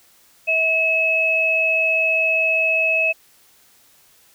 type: tone pair together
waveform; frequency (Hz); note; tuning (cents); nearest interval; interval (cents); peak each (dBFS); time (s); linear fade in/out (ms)
sine; 645 / 2580; E5 / E7; -38 / -38; 2 octaves; 2400; -23 / -16; 0.47-3.13; 20
effects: white hiss -54 dBFS RMS until 4.34 s